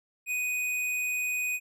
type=tone with tanh clipping; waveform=sine; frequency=2490 Hz; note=D#7; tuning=1 cent sharp; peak=-29 dBFS; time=0.26-1.6 s; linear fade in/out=50 ms; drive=17 dB; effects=none